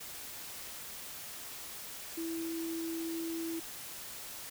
sine tone in noise, 329.6 Hz, E4, in tune, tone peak -35 dBFS, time 2.17-3.6 s, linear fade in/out 10 ms, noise white, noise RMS -45 dBFS, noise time 0-4.5 s, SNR +7 dB, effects none

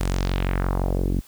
sawtooth tone with low-pass filter sweep, 45.88 Hz, F#1, 14 cents flat, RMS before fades -23 dBFS, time 0-1.21 s, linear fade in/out 10 ms, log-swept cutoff 11000 to 240 Hz, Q 1.9, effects white hiss -51 dBFS RMS until 1.27 s

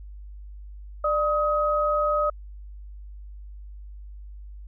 sine tone pair together, 596 / 1263.8 Hz, D5 / D#6, +25 / +27 cents, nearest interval octave + minor second, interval 1302 cents, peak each -23 dBFS, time 1.04-2.3 s, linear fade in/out 5 ms, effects added 50 Hz sine -38 dBFS peak until 4.67 s

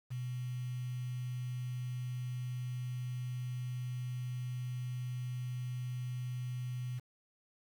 sine tone with quantisation, 124.8 Hz, B2, 19 cents sharp, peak -36 dBFS, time 0.1-7 s, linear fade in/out 20 ms, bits 9, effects none

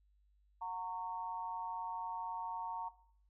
sine tone with amplitude modulation, 918 Hz, A#5, 27 cents flat, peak -35 dBFS, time 0.61-2.89 s, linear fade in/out 10 ms, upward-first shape sine, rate 188 Hz, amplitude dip 85%, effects noise-tail reverb RT60 0.6 s tail -17 dB re dry + added 50 Hz sine -68 dBFS peak until 3.29 s

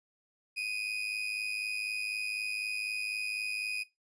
35% pulse tone with amplitude modulation, 2489 Hz, D#7, in tune, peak -28 dBFS, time 0.56-3.84 s, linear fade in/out 20 ms, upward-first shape sine, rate 104 Hz, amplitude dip 60%, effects noise-tail reverb RT60 0.2 s tail -19 dB re dry + resampled to 22050 Hz

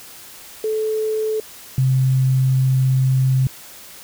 sine tone pair in turn, 434.9 / 131.1 Hz, A4 / C3, -20 / +4 cents, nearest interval octave + major sixth, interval 2076 cents, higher first, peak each -18 / -13 dBFS, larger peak second, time 0.64-1.4 / 1.78-3.47 s, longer second, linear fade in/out 2 ms, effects white hiss -40 dBFS RMS until 4.03 s

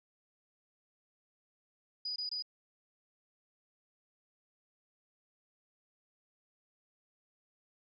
sine tone bursts, 4935 Hz, D#8, 15 cents flat, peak -35 dBFS, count 3, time 2.05-2.424 s, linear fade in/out 5 ms, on 110 ms, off 22 ms, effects none

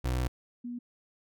30% pulse / sine tone pair in turn, 62.7 / 242 Hz, B1 / B3, +27 / -35 cents, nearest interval octave + major seventh, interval 2338 cents, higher second, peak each -25 / -35 dBFS, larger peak first, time 0.04-0.28 / 0.64-0.79 s, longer first, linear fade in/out 10 ms, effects none

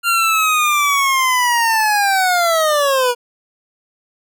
25% pulse linear sweep, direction down, 1396.9 to 476.2 Hz, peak -9 dBFS, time 0.03-3.15 s, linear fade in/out 50 ms, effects none

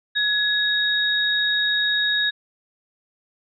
sine tone pair together, 1682 / 3767 Hz, G#6 / A#7, +22 / +17 cents, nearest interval octave + major second, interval 1395 cents, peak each -21 dBFS, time 0.15-2.31 s, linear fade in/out 20 ms, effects none

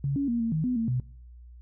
sine tone with pitch steps, 139.4 / 280.1 / 235.7 / 228.2 / 157.1 / 250 / 227 / 125.6 Hz, C#3 / C#4 / A#3 / A#3 / D#3 / B3 / A#3 / B2, +10 / +18 / +19 / -37 / +17 / +21 / -46 / +30 cents, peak -24 dBFS, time 0.04-1 s, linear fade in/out 2 ms, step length 120 ms, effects noise-tail reverb RT60 0.6 s tail -22 dB re dry + added 60 Hz sine -45 dBFS peak until 1.61 s

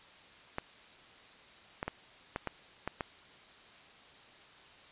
clicks, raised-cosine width 0.5 ms, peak -19 dBFS, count 7, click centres 0.584 / 1.829 / 1.88 / 2.361 / 2.473 / 2.876 / 3.008 s, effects white hiss -56 dBFS RMS until 4.91 s + resampled to 8000 Hz

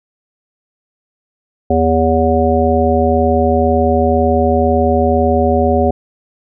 harmonic tone, 81 Hz, E2, 30 cents flat, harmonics 1 / 3 / 5 / 7 / 9, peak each -16 / -16 / -16 / -16 / -16 dBFS, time 1.7-5.91 s, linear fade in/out 5 ms, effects none

